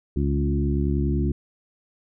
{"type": "harmonic tone with a mistuned harmonic", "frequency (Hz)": 70.5, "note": "C#2", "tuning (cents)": 30, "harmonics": [1, 2, 3, 4, 5], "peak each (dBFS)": [-23, -26, -28, -29, -30], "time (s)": [0.16, 1.32], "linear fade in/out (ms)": 5, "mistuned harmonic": 2, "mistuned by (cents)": 17, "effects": []}